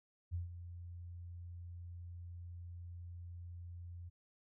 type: tone with ADSR envelope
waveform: sine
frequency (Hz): 87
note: F2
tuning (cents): -6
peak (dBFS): -35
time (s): 0.31-4.1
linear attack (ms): 32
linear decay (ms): 140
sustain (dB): -11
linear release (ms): 21
effects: none